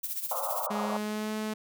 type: noise with tremolo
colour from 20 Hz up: violet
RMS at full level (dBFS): -32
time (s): 0.03-0.67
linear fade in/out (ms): 10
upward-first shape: sine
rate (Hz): 15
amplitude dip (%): 65
type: band-pass noise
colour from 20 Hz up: pink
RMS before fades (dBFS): -34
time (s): 0.31-0.97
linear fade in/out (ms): 5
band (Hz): 530 to 1300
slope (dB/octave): 96
type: tone with pitch glide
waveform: sawtooth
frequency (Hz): 208.6 to 215.5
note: G#3 to A3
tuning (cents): +8 to -36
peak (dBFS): -27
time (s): 0.7-1.54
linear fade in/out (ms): 10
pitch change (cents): +56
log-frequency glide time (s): 0.81-1.33
effects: none